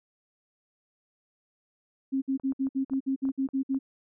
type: tone bursts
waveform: sine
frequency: 268.3 Hz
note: C4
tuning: 44 cents sharp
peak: -24 dBFS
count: 11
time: 2.12-3.79 s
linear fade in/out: 20 ms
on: 100 ms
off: 57 ms
type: clicks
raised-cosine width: 1 ms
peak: -33 dBFS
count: 9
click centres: 2.398 / 2.523 / 2.669 / 2.898 / 2.935 / 3.253 / 3.289 / 3.488 / 3.746 s
effects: none